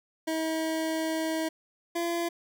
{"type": "tone pair in turn", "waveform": "25% pulse", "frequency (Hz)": [320.1, 340.6], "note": ["D#4", "F4"], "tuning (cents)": [49, -43], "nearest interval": "minor second", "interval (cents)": 108, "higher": "second", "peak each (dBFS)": -24, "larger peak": "neither", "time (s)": [[0.27, 1.49], [1.95, 2.29]], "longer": "first", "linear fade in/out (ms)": 10, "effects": []}